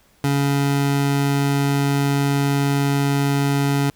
25% pulse tone, 140.5 Hz, C#3, 24 cents sharp, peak -13 dBFS, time 0.24-3.9 s, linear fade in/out 2 ms, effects pink hiss -57 dBFS RMS until 3.95 s

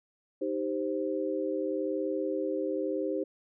sine chord, C minor, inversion first, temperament equal, 311.1 / 392 / 523.3 Hz, Eb4 / G4 / C5, 0 / 0 / 0 cents, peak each -33 dBFS, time 0.41-3.24 s, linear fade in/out 10 ms, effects none

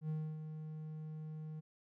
triangle tone with ADSR envelope, 155.56 Hz, D#3, in tune, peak -33 dBFS, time 0.01-1.61 s, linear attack 82 ms, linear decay 280 ms, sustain -8 dB, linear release 20 ms, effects none

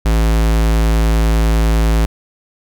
square tone, 55 Hz, A1, in tune, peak -11 dBFS, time 0.05-2.06 s, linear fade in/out 10 ms, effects none

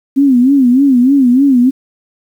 sine tone with vibrato, 261.6 Hz, C4, in tune, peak -5 dBFS, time 0.16-1.71 s, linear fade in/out 20 ms, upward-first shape sine, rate 3.3 Hz, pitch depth 140 cents each way, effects 7-bit

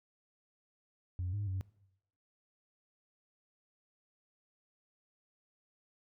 sine tone with pitch steps, 90.4 / 102.4 / 94.7 Hz, F#2 / G#2 / F#2, -40 / -24 / +41 cents, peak -32 dBFS, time 1.19-1.61 s, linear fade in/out 0 ms, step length 140 ms, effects noise-tail reverb RT60 0.8 s tail -22 dB re dry + tanh soft clip ceiling -31 dBFS

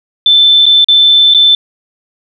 sine tone with dropouts, 3532 Hz, A7, 6 cents sharp, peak -3 dBFS, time 0.26-1.55 s, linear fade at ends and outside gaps 2 ms, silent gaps 0.657-0.664 / 0.845-0.885 / 1.339-1.346 s, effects none

